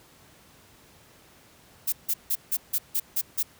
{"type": "noise bursts", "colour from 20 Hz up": "violet", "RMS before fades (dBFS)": -25, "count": 8, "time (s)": [1.87, 3.43], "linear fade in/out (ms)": 10, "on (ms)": 55, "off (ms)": 160, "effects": ["pink hiss -55 dBFS RMS until 3.59 s", "high-pass 60 Hz 12 dB/octave"]}